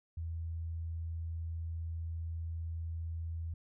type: tone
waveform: sine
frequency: 82.41 Hz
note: E2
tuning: in tune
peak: -36 dBFS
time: 0.17-3.54 s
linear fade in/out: 5 ms
effects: none